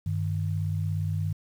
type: tone pair together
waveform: sine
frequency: 97.33 / 154.5 Hz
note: G2 / D#3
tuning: -12 / -12 cents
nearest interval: minor sixth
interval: 800 cents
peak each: -27 / -30 dBFS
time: 0.06-1.33 s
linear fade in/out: 5 ms
effects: 9-bit